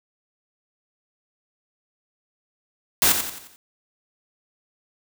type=noise with echo; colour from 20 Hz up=white; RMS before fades=-17 dBFS; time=3.02-3.12 s; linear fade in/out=0 ms; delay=88 ms; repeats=5; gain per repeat=-7 dB; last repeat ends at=3.56 s; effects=none